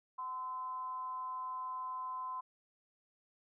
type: tone with amplitude modulation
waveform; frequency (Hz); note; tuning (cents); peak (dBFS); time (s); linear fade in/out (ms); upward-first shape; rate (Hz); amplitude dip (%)
sine; 1026; C6; -34; -36; 0.18-2.41; 10; sine; 279; 45
effects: none